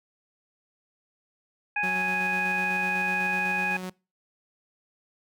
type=harmonic tone; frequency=830 Hz; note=G#5; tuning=1 cent flat; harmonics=1 / 2 / 3; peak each=-31 / -29 / -27 dBFS; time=1.76-3.77 s; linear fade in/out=5 ms
type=tone with tremolo; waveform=sawtooth; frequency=184.3 Hz; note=F#3; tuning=7 cents flat; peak=-28 dBFS; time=1.83-3.9 s; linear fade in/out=5 ms; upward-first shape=square; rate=8 Hz; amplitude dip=25%
effects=noise-tail reverb RT60 0.3 s tail -24 dB re dry